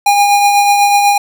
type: tone with tremolo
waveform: square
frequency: 813 Hz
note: G#5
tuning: 37 cents flat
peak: -6 dBFS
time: 0.06-1.18 s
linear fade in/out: 5 ms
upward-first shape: triangle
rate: 8.1 Hz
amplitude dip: 40%
effects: 7-bit